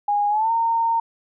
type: tone with pitch glide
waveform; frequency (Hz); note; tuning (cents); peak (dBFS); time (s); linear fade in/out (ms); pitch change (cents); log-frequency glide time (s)
sine; 822 to 917.3; G#5 to A#5; -18 to -28; -17; 0.08-1; 5; +190; 0.29-0.51
effects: none